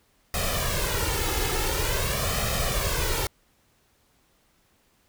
pink noise with flanger, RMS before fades -26 dBFS, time 0.34-3.27 s, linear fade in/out 2 ms, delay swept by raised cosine 1.6 to 2.34 ms, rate 0.47 Hz, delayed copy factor +0.75, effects pink hiss -65 dBFS RMS until 5.08 s

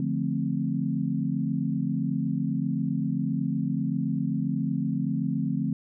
sine chord, D minor seventh, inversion none, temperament equal, 146.83 / 174.61 / 220 / 261.6 Hz, D3 / F3 / A3 / C4, 0 / 0 / 0 / 0 cents, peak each -30 dBFS, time 0-5.73 s, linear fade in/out 2 ms, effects none

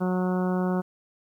harmonic tone, 182.9 Hz, F#3, 20 cents flat, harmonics 1 / 2 / 3 / 4 / 5 / 6 / 7 / 8, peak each -24 / -30 / -34 / -36 / -38 / -40 / -41 / -42 dBFS, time 0-0.82 s, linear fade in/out 20 ms, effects 10-bit

